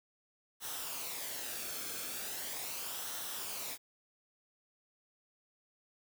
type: noise with flanger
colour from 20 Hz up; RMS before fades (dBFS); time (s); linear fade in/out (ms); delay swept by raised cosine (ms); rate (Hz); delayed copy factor
white; -41; 0.6-3.78; 50; 0.42 to 1.05; 0.39; -0.5
effects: none